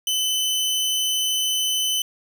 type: tone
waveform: sawtooth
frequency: 3031 Hz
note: F#7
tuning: 41 cents sharp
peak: -17 dBFS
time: 0.07-2.02 s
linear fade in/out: 2 ms
effects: none